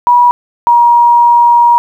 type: tone pair in turn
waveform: sine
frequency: 969 / 950.7 Hz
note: B5 / A#5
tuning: -33 / +34 cents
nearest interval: unison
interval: 33 cents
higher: first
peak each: -3 dBFS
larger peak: neither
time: 0.07-0.31 / 0.67-1.78 s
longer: second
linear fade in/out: 0 ms
effects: 7-bit